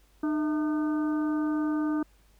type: harmonic tone with a mistuned harmonic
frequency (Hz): 303.9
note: D#4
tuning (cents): -41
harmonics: 1 / 2 / 3 / 4 / 5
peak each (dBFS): -25 / -41 / -42 / -40 / -44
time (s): 0.23-2.03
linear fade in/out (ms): 5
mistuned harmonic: 2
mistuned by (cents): +110
effects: added 50 Hz sine -59 dBFS peak until 2.39 s + pink hiss -65 dBFS RMS until 2.39 s